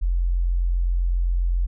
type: tone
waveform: sine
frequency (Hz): 43.8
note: F1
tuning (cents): +6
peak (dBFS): -18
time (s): 0.01-1.67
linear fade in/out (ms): 20
effects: none